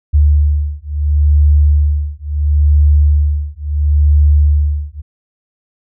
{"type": "beating tone pair", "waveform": "sine", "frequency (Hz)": [73.42, 74.15], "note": ["D2", "D2"], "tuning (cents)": [0, 17], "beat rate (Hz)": 0.73, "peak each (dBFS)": -11, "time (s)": [0.13, 5.02], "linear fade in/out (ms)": 20, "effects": []}